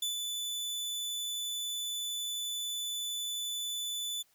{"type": "tone with ADSR envelope", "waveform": "sawtooth", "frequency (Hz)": 3489, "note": "A7", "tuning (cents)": -15, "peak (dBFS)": -27, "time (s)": [0.02, 4.23], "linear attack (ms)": 5, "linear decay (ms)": 120, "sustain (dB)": -4, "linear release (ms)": 19, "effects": ["white hiss -69 dBFS RMS until 4.34 s"]}